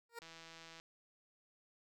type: tone with exponential growth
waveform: 15% pulse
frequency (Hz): 467.2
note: A#4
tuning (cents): +4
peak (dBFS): -36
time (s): 0.09-0.19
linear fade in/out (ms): 5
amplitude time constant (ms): 21
type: click train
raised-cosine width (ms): 0.2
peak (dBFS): -37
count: 96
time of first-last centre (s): 0.22-0.799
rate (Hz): 164
effects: none